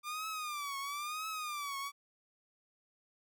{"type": "tone with vibrato", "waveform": "sawtooth", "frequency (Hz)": 1192, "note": "D6", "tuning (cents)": 25, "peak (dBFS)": -34, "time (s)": [0.03, 1.92], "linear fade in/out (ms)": 50, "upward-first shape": "triangle", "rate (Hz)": 1, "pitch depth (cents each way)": 150, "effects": []}